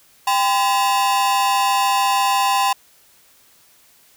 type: ring-modulated tone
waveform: 45% pulse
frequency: 907 Hz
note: A#5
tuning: 48 cents flat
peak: -12 dBFS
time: 0.27-2.73 s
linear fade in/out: 5 ms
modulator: 113 Hz
effects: white hiss -53 dBFS RMS until 4.16 s